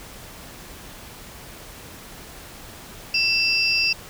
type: tone cluster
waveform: sine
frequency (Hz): 2669 / 4883 / 5520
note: E7 / D#8 / F8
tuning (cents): +21 / -33 / -21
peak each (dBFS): -20 / -23 / -26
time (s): 3.14-3.93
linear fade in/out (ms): 5
effects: pink hiss -41 dBFS RMS until 4.09 s